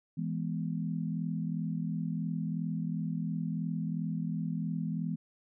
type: chord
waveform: sine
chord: E major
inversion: none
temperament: equal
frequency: 164.81 / 207.7 / 246.9 Hz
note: E3 / G#3 / B3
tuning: 0 / 0 / 0 cents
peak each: -33 / -37 / -38 dBFS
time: 0.17-5.16 s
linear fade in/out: 10 ms
effects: none